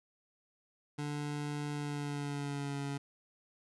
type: tone with pitch glide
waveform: 25% pulse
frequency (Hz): 146.83 to 140.77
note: D3 to C#3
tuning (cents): 0 to +27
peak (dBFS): -32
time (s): 0.98-2.98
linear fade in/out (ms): 10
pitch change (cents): -73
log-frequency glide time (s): 1.72-2.79
effects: resampled to 24000 Hz